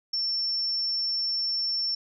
sine tone, 5410 Hz, E8, 44 cents sharp, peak -25 dBFS, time 0.13-1.95 s, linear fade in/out 5 ms, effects none

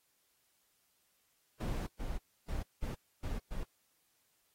brown noise bursts at uneven times, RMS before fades -37 dBFS, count 6, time 1.6-1.87 / 1.99-2.18 / 2.48-2.63 / 2.82-2.95 / 3.23-3.39 / 3.51-3.64 s, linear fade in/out 10 ms, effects white hiss -75 dBFS RMS until 4.54 s + AAC 48 kbps

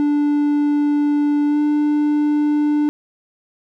triangle tone with pitch glide, 292.6 to 296.7 Hz, D4 to D4, -6 to +18 cents, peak -12 dBFS, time 0-2.89 s, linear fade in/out 0 ms, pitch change +24 cents, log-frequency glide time 1.47-1.59 s, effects none

